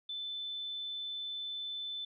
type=tone; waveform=sine; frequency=3520 Hz; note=A7; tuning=in tune; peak=-37 dBFS; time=0.09-2.05 s; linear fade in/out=5 ms; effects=none